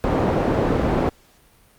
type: low-pass noise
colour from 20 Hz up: white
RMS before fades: -20 dBFS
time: 0.04-1.09 s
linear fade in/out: 0 ms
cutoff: 530 Hz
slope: 12 dB/octave
effects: pink hiss -55 dBFS RMS until 1.78 s + Opus 48 kbps